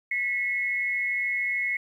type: tone pair together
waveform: sine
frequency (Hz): 1966 / 2179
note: B6 / C#7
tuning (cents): -8 / -30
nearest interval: major second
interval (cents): 178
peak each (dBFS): -29 / -26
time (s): 0.11-1.77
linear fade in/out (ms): 5
effects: 10-bit